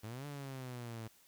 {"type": "exponential two-way sweep", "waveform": "sawtooth", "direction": "up then down", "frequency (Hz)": [103.83, 146.83, 109.8], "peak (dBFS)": -39, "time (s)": [0.03, 1.08], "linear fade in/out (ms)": 10, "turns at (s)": 0.26, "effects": ["white hiss -66 dBFS RMS until 1.27 s"]}